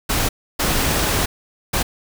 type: noise bursts at uneven times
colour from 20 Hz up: pink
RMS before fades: -19 dBFS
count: 3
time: 0.09-0.29 / 0.59-1.26 / 1.73-1.83 s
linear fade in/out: 10 ms
effects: none